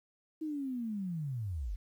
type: linear sweep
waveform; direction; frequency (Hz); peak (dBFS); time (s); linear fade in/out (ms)
sine; down; 319.7 to 40.11; -34; 0.41-1.76; 10
effects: 11-bit